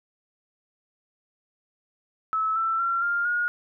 sine tone with pitch steps, 1300 / 1332.7 / 1366.2 / 1400.6 / 1435.8 Hz, E6 / E6 / F6 / F6 / F6, -24 / +19 / -38 / +5 / +48 cents, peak -22 dBFS, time 2.33-3.48 s, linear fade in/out 0 ms, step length 230 ms, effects none

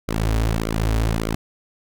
sawtooth tone with flanger, 55 Hz, A1, in tune, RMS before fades -21 dBFS, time 0.08-1.35 s, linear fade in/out 5 ms, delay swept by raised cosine 1.1 to 5.9 ms, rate 1.7 Hz, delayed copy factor -0.85, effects none

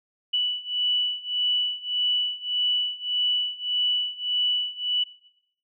sine beating tone pair, 2960 / 2961.7 Hz, F#7 / F#7, 0 / +1 cents, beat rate 1.7 Hz, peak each -27 / -25 dBFS, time 0.33-5.04 s, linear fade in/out 10 ms, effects noise-tail reverb RT60 0.8 s tail -19 dB re dry

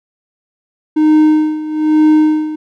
triangle tone with tremolo, 308.3 Hz, D#4, 16 cents flat, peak -3 dBFS, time 0.96-2.56 s, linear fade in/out 10 ms, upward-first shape sine, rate 1.1 Hz, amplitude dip 80%, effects none

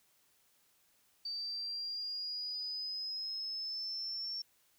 sine exponential sweep, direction up, 4614 to 5460 Hz, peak -37 dBFS, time 1.25-4.42 s, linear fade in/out 5 ms, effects white hiss -71 dBFS RMS until 4.78 s

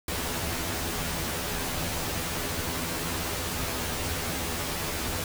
pink noise with comb filter, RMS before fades -31 dBFS, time 0.08-5.24 s, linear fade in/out 2 ms, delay 12 ms, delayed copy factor +0.95, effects none

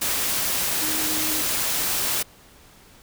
sine tone in noise, 310 Hz, D#4, 6 cents flat, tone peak -32 dBFS, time 0.81-1.42 s, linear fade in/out 10 ms, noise white, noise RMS -24 dBFS, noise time 0.01-2.23 s, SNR -11 dB, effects pink hiss -51 dBFS RMS until 3.02 s

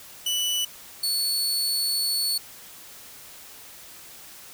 sawtooth tone pair in turn, 2969 / 4427 Hz, F#7 / C#8, +5 / -3 cents, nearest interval perfect fifth, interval 692 cents, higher second, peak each -20 dBFS, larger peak neither, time 0.26-0.65 / 1.03-2.38 s, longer second, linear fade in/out 5 ms, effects white hiss -45 dBFS RMS until 4.53 s

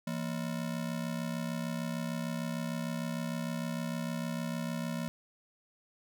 square ring-modulated tone, 200 Hz, G3, 35 cents sharp, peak -31 dBFS, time 0.07-5.08 s, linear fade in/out 0 ms, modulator 33.3 Hz, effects none

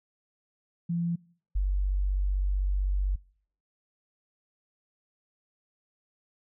sine tone pair in turn, 170.6 / 47.87 Hz, F3 / G1, -40 / -40 cents, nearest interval octave + minor seventh, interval 2200 cents, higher first, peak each -26 / -23 dBFS, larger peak second, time 0.89-1.16 / 1.55-3.16 s, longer second, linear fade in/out 10 ms, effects noise-tail reverb RT60 0.6 s tail -25 dB re dry

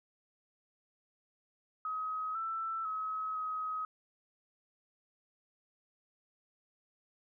sine tone with pitch steps, 1268 / 1329 / 1279 / 1266 Hz, D#6 / E6 / D#6 / D#6, +32 / +14 / +47 / +30 cents, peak -34 dBFS, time 1.85-3.85 s, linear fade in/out 2 ms, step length 500 ms, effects none

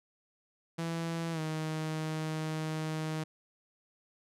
sawtooth tone with pitch glide, 166 to 156.95 Hz, E3 to D#3, +12 to +15 cents, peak -29 dBFS, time 0.78-3.24 s, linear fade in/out 10 ms, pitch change -97 cents, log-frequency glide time 1.32-1.4 s, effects low-pass 10000 Hz 12 dB/octave

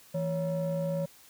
triangle ring-modulated tone, 196 Hz, G3, in tune, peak -23 dBFS, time 0.14-1.06 s, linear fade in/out 10 ms, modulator 361 Hz, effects white hiss -56 dBFS RMS until 1.29 s

